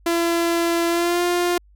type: tone with pitch glide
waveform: sawtooth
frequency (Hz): 338.5 to 351.7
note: E4 to F4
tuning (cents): +46 to +12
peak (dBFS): -14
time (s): 0.06-1.58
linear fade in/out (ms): 5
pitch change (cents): +66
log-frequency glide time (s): 0.88-1.23
effects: added 50 Hz sine -49 dBFS peak until 1.75 s